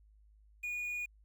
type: tone with quantisation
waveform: triangle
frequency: 2449 Hz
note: D#7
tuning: 28 cents flat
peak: -34 dBFS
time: 0.63-1.06 s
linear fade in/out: 10 ms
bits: 10
effects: added 52 Hz sine -60 dBFS peak until 1.24 s